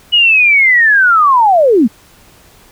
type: linear sweep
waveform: sine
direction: down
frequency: 2935 to 196.9 Hz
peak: -5 dBFS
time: 0.12-1.88 s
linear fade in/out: 20 ms
effects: pink hiss -44 dBFS RMS until 2.71 s